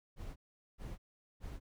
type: noise bursts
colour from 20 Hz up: brown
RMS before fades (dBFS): -44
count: 3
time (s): 0.16-1.6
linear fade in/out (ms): 50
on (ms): 200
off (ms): 420
effects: none